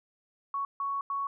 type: tone bursts at uneven times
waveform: sine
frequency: 1113 Hz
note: C#6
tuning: 7 cents sharp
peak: -29 dBFS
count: 3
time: 0.54-0.65 / 0.8-1.01 / 1.1-1.27 s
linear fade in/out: 2 ms
effects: none